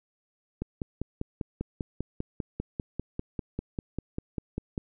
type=click train; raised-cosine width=3 ms; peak=-18 dBFS; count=22; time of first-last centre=0.62-4.778 s; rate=5.05 Hz; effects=none